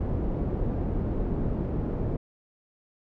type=low-pass noise; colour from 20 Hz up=pink; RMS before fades=-28 dBFS; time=0-2.17 s; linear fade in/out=10 ms; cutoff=410 Hz; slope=12 dB/octave; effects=none